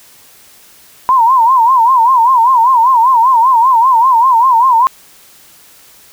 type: tone with vibrato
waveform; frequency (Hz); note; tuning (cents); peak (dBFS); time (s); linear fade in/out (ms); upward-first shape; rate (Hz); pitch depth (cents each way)
sine; 979; B5; -15; -5; 1.09-4.87; 0; sine; 5.1; 150
effects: white hiss -42 dBFS RMS until 6.12 s